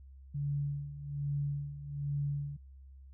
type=tone with tremolo; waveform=sine; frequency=143.1 Hz; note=D3; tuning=45 cents flat; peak=-30 dBFS; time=0.34-2.57 s; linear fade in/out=10 ms; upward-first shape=sine; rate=1.2 Hz; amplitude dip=75%; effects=added 67 Hz sine -50 dBFS peak until 3.13 s